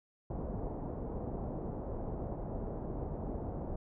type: low-pass noise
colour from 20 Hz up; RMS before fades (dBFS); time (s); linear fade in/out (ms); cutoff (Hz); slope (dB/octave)
pink; -39; 0.3-3.76; 5; 770; 24
effects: none